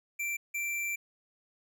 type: tone bursts at uneven times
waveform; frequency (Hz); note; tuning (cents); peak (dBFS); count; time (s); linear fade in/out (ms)
square; 2349; D7; 0; -32; 2; 0.19-0.37 / 0.54-0.96; 10
effects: none